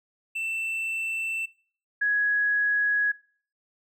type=tone pair in turn; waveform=triangle / sine; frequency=2671 / 1670 Hz; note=E7 / G#6; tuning=+22 / +9 cents; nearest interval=minor sixth; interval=813 cents; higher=first; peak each=-26 / -21 dBFS; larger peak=second; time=0.35-1.46 / 2.01-3.12 s; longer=neither; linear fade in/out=10 ms; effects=noise-tail reverb RT60 0.5 s tail -23 dB re dry